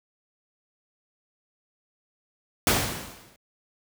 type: noise with exponential decay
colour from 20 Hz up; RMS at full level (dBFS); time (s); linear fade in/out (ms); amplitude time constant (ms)
pink; -18; 2.67-3.36; 1; 150
effects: high-pass 60 Hz 12 dB/octave